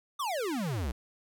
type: exponential sweep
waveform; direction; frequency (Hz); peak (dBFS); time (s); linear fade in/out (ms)
square; down; 1231 to 57.5; -31; 0.19-0.92; 10
effects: none